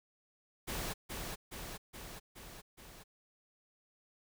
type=noise with echo; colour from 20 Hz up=pink; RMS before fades=-39 dBFS; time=0.67-0.94 s; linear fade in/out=20 ms; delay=420 ms; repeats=5; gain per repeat=-3 dB; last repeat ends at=3.04 s; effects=none